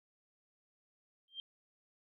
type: tone with exponential growth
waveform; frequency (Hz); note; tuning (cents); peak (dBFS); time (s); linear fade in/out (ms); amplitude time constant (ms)
sine; 3172; G7; +20; -37; 1.28-1.4; 1; 26
effects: none